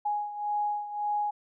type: beating tone pair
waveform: sine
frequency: 830.6 / 832.4 Hz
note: G#5 / G#5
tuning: 0 / +4 cents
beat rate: 1.8 Hz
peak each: -29 / -34 dBFS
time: 0.05-1.31 s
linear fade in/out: 10 ms
effects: none